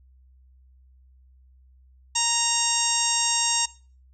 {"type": "harmonic tone", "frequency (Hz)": 932.3, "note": "A#5", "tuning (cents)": 0, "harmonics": [1, 2, 3, 4, 5, 6, 7, 8, 9], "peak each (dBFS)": [-29, -37, -30, -30, -36, -27, -29, -27, -31], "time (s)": [2.15, 3.66], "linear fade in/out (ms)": 10, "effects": ["noise-tail reverb RT60 0.4 s tail -21 dB re dry", "added 64 Hz sine -52 dBFS peak until 4.13 s"]}